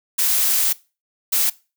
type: noise bursts at uneven times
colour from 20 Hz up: blue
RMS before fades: -18 dBFS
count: 2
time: 0.18-0.73 / 1.32-1.5 s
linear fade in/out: 10 ms
effects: noise-tail reverb RT60 0.3 s tail -21 dB re dry